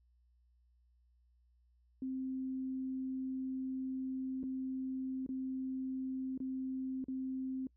sine tone with dropouts, 261.8 Hz, C4, 1 cent sharp, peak -36 dBFS, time 2.02-7.67 s, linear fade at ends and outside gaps 2 ms, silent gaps 4.431-4.437 / 5.264-5.29 / 6.377-6.402 / 7.042-7.083 s, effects noise-tail reverb RT60 0.1 s tail -25 dB re dry + added 60 Hz sine -67 dBFS peak until 7.76 s

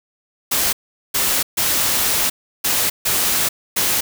white noise bursts at uneven times, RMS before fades -18 dBFS, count 6, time 0.51-0.73 / 1.14-1.43 / 1.57-2.3 / 2.64-2.9 / 3.05-3.49 / 3.76-4.01 s, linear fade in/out 10 ms, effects none

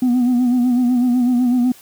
sine tone with vibrato, 246.9 Hz, B3, in tune, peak -10 dBFS, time 0.02-1.72 s, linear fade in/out 5 ms, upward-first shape sine, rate 8 Hz, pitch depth 54 cents each way, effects tanh soft clip ceiling -11 dBFS + white hiss -45 dBFS RMS until 1.81 s

